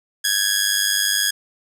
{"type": "tone with amplitude modulation", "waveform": "10% pulse", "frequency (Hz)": 1661.2, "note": "G#6", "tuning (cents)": 0, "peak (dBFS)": -5, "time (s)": [0.24, 1.31], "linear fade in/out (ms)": 10, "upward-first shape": "sine", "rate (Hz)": 100, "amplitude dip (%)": 80, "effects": []}